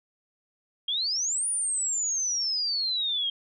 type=exponential two-way sweep; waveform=sine; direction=up then down; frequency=3200 to 9700 to 3200 Hz; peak=-25 dBFS; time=0.88-3.3 s; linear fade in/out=5 ms; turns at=1.48 s; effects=none